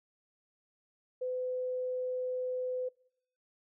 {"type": "tone", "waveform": "sine", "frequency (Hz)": 506, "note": "B4", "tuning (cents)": 42, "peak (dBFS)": -32, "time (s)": [1.21, 2.89], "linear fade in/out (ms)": 10, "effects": ["noise-tail reverb RT60 0.7 s tail -25 dB re dry"]}